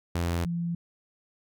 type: tone pair in turn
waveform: sawtooth / sine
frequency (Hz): 85.6 / 170.61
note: F2 / F3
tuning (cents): -34 / -40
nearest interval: octave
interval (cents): 1194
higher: second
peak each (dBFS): -22 / -27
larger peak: first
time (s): 0.15-0.45 / 0.45-0.75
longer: neither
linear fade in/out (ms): 5
effects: none